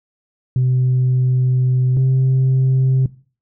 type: tone pair in turn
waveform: sine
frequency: 127.6 / 131.19 Hz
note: C3 / C3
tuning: -43 / +5 cents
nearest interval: unison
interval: 48 cents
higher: second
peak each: -11 / -9 dBFS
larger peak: second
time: 0.56-1.97 / 1.97-3.06 s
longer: first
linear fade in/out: 2 ms
effects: noise-tail reverb RT60 0.4 s tail -21 dB re dry + tanh soft clip ceiling -10 dBFS